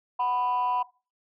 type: tone pair together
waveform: sine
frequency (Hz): 741 / 989.9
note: F#5 / B5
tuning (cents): +2 / +4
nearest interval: perfect fourth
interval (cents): 502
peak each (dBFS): -27 / -23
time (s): 0.19-0.83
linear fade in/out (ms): 10
effects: noise-tail reverb RT60 0.3 s tail -19 dB re dry + tanh soft clip ceiling -20 dBFS